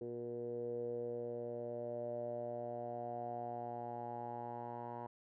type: tone with low-pass filter sweep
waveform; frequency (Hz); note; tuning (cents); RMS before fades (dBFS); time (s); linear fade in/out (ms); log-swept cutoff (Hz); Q
10% pulse; 119.4; A#2; +42; -43; 0.01-5.07; 5; 420 to 960; 6.8
effects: none